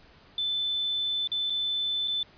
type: tone with dropouts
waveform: sine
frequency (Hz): 3520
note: A7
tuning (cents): 0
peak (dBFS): -26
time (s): 0.38-2.23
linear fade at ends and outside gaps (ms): 2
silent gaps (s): 1.274-1.317 / 1.499-1.503 / 2.076-2.08
effects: pink hiss -56 dBFS RMS until 2.37 s + resampled to 11025 Hz